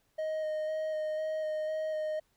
triangle tone with vibrato, 622.3 Hz, D#5, in tune, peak -29 dBFS, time 0.18-2.2 s, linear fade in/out 10 ms, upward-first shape square, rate 2 Hz, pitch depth 11 cents each way, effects pink hiss -73 dBFS RMS until 2.36 s

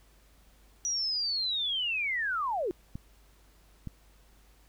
sine linear sweep, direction down, 5860 to 326.1 Hz, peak -28 dBFS, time 0.85-2.71 s, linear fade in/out 0 ms
clicks, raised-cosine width 5 ms, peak -25 dBFS, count 2, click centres 2.955 / 3.873 s
effects added 50 Hz sine -59 dBFS peak until 4.68 s + pink hiss -64 dBFS RMS until 4.68 s

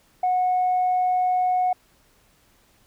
sine tone, 732 Hz, F#5, 19 cents flat, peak -17 dBFS, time 0.23-1.73 s, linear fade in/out 5 ms, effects tanh soft clip ceiling -15 dBFS + pink hiss -60 dBFS RMS until 2.86 s

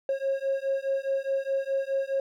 triangle beating tone pair, 540 / 544.8 Hz, C#5 / C#5, -45 / -30 cents, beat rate 4.8 Hz, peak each -26 dBFS, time 0.09-2.2 s, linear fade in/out 2 ms, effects tanh soft clip ceiling -18 dBFS

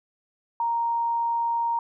sine tone, 932.3 Hz, A#5, in tune, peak -22 dBFS, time 0.6-1.79 s, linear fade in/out 2 ms, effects none

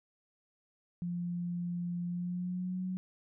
sine tone with pitch glide, 174.61 to 184.89 Hz, F3 to F#3, 0 to -1 cents, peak -33 dBFS, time 1.02-2.97 s, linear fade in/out 0 ms, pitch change +99 cents, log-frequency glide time 2.06-2.85 s, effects none

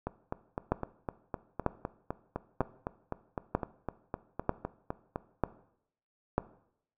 two click trains, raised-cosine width 1 ms, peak -12 / -19 dBFS, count 7 / 21, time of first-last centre 0.72-6.38 / 0.07-5.159 s, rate 1.06 / 3.93 Hz, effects noise-tail reverb RT60 0.7 s tail -17 dB re dry

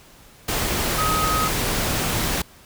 sine tone in noise, 1263 Hz, D#6, 26 cents sharp, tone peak -21 dBFS, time 0.98-1.48 s, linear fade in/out 5 ms, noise pink, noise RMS -23 dBFS, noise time 0.48-2.42 s, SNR -1 dB, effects pink hiss -49 dBFS RMS until 2.65 s

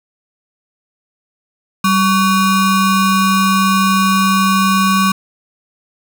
square ring-modulated tone, 659.3 Hz, E5, in tune, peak -8 dBFS, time 1.84-5.12 s, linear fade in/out 5 ms, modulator 466 Hz, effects 7-bit

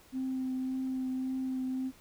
sine tone with vibrato, 260 Hz, C4, 11 cents flat, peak -30 dBFS, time 0.12-1.92 s, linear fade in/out 50 ms, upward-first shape triangle, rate 1.8 Hz, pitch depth 14 cents each way, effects tanh soft clip ceiling -27 dBFS + pink hiss -59 dBFS RMS until 2 s

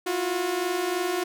sawtooth tone pair together, 338.4 / 361.5 Hz, E4 / F#4, +45 / -40 cents, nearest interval minor second, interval 115 cents, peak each -27 / -22 dBFS, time 0.06-1.24 s, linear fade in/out 10 ms, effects none

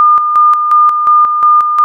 sine tone with tremolo, 1210 Hz, D#6, 49 cents flat, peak -3 dBFS, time 0-1.84 s, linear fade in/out 0 ms, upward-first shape square, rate 2.8 Hz, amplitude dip 50%, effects none

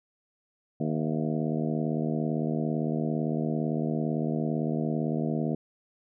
harmonic tone with a mistuned harmonic, 77.78 Hz, D#2, in tune, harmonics 2 / 3 / 4 / 5 / 6 / 7 / 8 / 9, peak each -30 / -30 / -34 / -37 / -38 / -42 / -39 / -43 dBFS, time 0.8-5.55 s, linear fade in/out 5 ms, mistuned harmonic 8, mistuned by +72 cents, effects none

